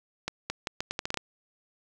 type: accelerating click train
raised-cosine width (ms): 0.2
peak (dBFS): -13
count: 10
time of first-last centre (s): 0.28-1.173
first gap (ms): 220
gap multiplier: 0.78
effects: none